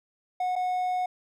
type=tone with dropouts; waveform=triangle; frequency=731 Hz; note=F#5; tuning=21 cents flat; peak=-23 dBFS; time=0.4-1.06 s; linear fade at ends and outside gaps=5 ms; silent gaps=0.556-0.561 s; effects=none